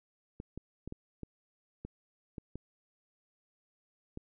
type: clicks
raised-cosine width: 3 ms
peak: -28 dBFS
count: 9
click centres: 0.401 / 0.576 / 0.876 / 0.924 / 1.233 / 1.85 / 2.382 / 2.556 / 4.174 s
effects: none